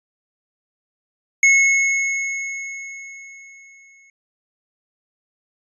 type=tone with exponential decay; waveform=square; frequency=2184 Hz; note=C#7; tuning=26 cents flat; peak=-10 dBFS; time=1.43-4.1 s; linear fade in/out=2 ms; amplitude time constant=580 ms; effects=resampled to 22050 Hz